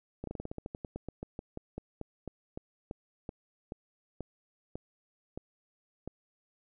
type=slowing click train; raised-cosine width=2 ms; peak=-25 dBFS; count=27; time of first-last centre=0.24-6.076 s; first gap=33 ms; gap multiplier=1.13; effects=none